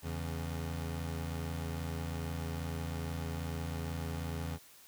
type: tone pair together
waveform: 25% pulse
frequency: 82.41 / 138.6 Hz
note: E2 / C#3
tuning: 0 / 0 cents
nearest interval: major sixth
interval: 900 cents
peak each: -33 / -40 dBFS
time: 0.02-4.59 s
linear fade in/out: 50 ms
effects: white hiss -58 dBFS RMS until 4.87 s